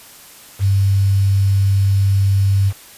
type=tone with quantisation; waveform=sine; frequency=98 Hz; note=G2; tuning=in tune; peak=-11 dBFS; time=0.59-2.73 s; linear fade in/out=50 ms; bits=6; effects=white hiss -41 dBFS RMS until 2.97 s + resampled to 32000 Hz